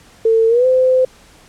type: tone with pitch glide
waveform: sine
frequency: 450.1 to 514.1 Hz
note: A4 to C5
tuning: +39 to -31 cents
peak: -9 dBFS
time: 0.25-1.05 s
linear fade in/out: 5 ms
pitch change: +230 cents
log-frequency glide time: 0.48-0.66 s
effects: pink hiss -46 dBFS RMS until 1.48 s + low-pass 10000 Hz 12 dB/octave